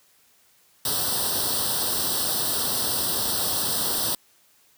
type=noise with comb filter; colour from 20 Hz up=white; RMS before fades=-25 dBFS; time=0.85-4.15 s; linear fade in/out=2 ms; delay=0.22 ms; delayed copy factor=+0.9; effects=white hiss -60 dBFS RMS until 4.77 s + high-pass 60 Hz 12 dB/octave